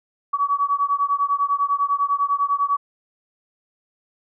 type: beating tone pair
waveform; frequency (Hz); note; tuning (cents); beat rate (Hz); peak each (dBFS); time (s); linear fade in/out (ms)
sine; 1130 / 1140; C#6 / C#6; +33 / +48; 10; -21; 0.33-2.77; 10
effects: none